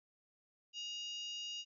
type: harmonic tone with a mistuned harmonic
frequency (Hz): 950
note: A#5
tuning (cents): +33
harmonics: 3 / 4 / 5 / 6 / 7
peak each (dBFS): -42 / -55 / -52 / -57 / -54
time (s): 0.73-1.65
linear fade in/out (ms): 50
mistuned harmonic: 5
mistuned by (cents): +41
effects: none